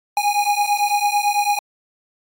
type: beating tone pair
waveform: square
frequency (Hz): 818 / 827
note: G#5 / G#5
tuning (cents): -26 / -8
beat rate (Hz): 9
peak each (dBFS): -20 / -20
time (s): 0.17-1.59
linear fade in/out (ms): 2
effects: AAC 64 kbps